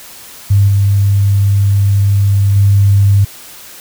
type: tone with level steps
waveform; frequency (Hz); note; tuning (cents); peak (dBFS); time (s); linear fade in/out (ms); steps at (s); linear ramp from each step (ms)
sine; 99.9; G2; +33; -5 / -7 / -5; 0.5-3.25; 10; 0.68 / 2.56; 2
effects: white hiss -34 dBFS RMS until 3.8 s